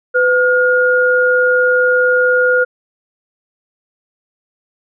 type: tone pair together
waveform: sine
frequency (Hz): 502 / 1426.4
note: B4 / F6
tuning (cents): +28 / +36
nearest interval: octave + tritone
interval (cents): 1808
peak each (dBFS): -12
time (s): 0.14-2.65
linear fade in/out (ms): 20
effects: none

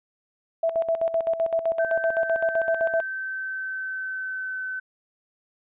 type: tone with tremolo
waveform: sine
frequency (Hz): 659.3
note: E5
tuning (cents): 0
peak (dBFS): -19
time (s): 0.63-3.01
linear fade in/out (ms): 5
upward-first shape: square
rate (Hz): 7.8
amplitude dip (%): 70
type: tone with pitch glide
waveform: sine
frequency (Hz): 1551 to 1521.7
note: G6 to F#6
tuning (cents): -19 to +48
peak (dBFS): -28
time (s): 1.79-4.8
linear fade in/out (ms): 10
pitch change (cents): -33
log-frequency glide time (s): 2.84-4.62
effects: resampled to 8000 Hz

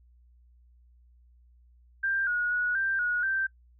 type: tone with pitch steps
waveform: sine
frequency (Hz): 1584 / 1449 / 1461 / 1575 / 1453 / 1564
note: G6 / F#6 / F#6 / G6 / F#6 / G6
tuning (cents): +18 / -37 / -22 / +8 / -32 / -4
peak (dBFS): -25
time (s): 2.03-3.47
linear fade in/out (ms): 10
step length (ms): 240
effects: noise-tail reverb RT60 0.1 s tail -21 dB re dry + added 60 Hz sine -56 dBFS peak until 3.79 s

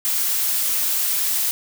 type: noise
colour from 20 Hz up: blue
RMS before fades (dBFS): -21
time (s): 0.05-1.51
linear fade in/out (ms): 0
effects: none

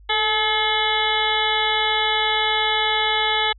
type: harmonic tone with a mistuned harmonic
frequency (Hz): 428.5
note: A4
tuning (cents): -46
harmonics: 1 / 2 / 3 / 4 / 5 / 7 / 8 / 9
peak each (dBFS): -29 / -23 / -29 / -27 / -25 / -26 / -25 / -29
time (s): 0.09-3.53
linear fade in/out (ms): 10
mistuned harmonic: 1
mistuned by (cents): +44
effects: added 50 Hz sine -44 dBFS peak until 3.58 s

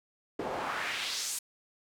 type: noise with band-pass filter sweep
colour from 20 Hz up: pink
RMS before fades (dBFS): -35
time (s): 0.39-1.39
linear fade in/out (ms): 5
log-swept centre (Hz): 450 to 9300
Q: 1.7
effects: none

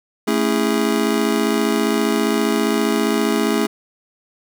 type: chord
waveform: square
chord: A major seventh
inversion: none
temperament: just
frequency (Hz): 220 / 275 / 330 / 412.5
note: A3 / C#4 / E4 / G#4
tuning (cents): 0 / -14 / +2 / -12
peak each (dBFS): -21 / -23 / -24 / -22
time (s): 0.27-3.67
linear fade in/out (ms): 10
effects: none

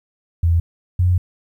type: tone pair in turn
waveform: sine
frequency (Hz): 84.1 / 89.75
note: E2 / F2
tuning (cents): +35 / +48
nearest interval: minor second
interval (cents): 113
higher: second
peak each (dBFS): -12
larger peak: neither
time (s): 0.43-0.6 / 0.99-1.18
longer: second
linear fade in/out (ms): 5
effects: 9-bit

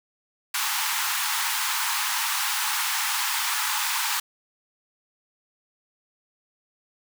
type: high-pass noise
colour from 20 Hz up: pink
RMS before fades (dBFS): -26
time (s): 0.54-4.2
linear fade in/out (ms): 5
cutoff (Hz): 820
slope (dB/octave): 96
effects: none

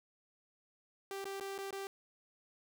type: tone with dropouts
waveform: sawtooth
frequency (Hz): 392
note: G4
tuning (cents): 0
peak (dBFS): -36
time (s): 1.11-1.87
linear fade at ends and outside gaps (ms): 1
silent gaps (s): 1.243-1.254 / 1.399-1.409 / 1.579-1.586 / 1.708-1.727
effects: none

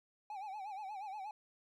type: tone with vibrato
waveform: triangle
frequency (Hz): 807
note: G#5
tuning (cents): -50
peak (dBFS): -40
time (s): 0.3-1.31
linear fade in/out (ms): 2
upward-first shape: sine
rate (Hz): 8.4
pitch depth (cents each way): 120
effects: none

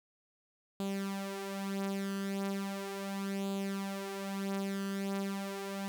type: tone with flanger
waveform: sawtooth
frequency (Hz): 196.4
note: G3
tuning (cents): +4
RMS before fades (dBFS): -37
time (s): 0.8-5.88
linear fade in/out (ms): 0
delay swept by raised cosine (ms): 0.26 to 5.76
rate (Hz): 0.37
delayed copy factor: +0.65
effects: none

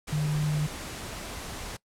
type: tone in noise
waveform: sine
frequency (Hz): 150.7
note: D3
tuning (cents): +45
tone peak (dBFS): -24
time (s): 0.12-0.67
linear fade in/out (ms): 10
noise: pink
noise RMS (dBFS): -38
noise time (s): 0.07-1.77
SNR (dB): +11
effects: noise-tail reverb RT60 0.1 s tail -21 dB re dry + low-pass 11000 Hz 12 dB/octave

